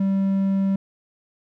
triangle tone, 194.4 Hz, G3, 14 cents flat, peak -16 dBFS, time 0-0.76 s, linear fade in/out 5 ms, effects none

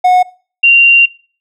triangle / sine tone pair in turn, 730 / 2767 Hz, F#5 / F7, -24 / -17 cents, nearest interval octave + major seventh, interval 2307 cents, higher second, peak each -3 dBFS, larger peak neither, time 0.04-0.23 / 0.63-1.06 s, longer second, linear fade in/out 10 ms, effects noise-tail reverb RT60 0.4 s tail -21 dB re dry

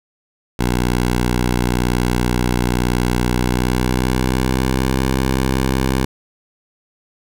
10% pulse tone with pitch glide, 61 to 65.38 Hz, B1 to C2, -21 to -1 cents, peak -7 dBFS, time 0.59-6.05 s, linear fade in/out 5 ms, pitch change +120 cents, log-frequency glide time 3.23-5.02 s, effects none

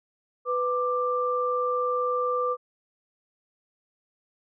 sine tone pair together, 497 / 1182 Hz, B4 / D6, +11 / +11 cents, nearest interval octave + minor third, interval 1500 cents, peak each -26 dBFS, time 0.45-2.57 s, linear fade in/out 50 ms, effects none

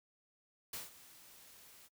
white noise with ADSR envelope, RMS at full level -42 dBFS, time 0.73-1.89 s, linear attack 5 ms, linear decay 160 ms, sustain -17 dB, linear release 35 ms, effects noise-tail reverb RT60 0.1 s tail -25 dB re dry

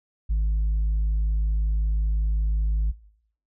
sine tone, 52.7 Hz, G#1, 26 cents sharp, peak -17 dBFS, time 0.29-2.92 s, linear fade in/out 20 ms, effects noise-tail reverb RT60 0.7 s tail -22 dB re dry + tanh soft clip ceiling -19 dBFS

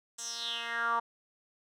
10% pulse tone with band-pass filter sweep, 233.1 Hz, A#3, in tune, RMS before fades -34 dBFS, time 0.18-1 s, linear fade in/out 10 ms, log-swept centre 7400 to 990 Hz, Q 5.2, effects none

